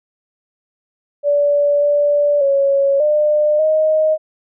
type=tone with pitch steps; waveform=sine; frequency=578 / 582 / 554 / 601 / 624 Hz; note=D5 / D5 / C#5 / D5 / D#5; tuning=-28 / -16 / -1 / +40 / +5 cents; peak=-11 dBFS; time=1.23-4.18 s; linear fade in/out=50 ms; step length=590 ms; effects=none